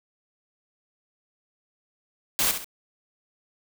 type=noise with echo; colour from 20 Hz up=white; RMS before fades=-23 dBFS; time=2.39-2.51 s; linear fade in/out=0 ms; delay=67 ms; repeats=2; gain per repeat=-8 dB; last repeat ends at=2.644 s; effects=none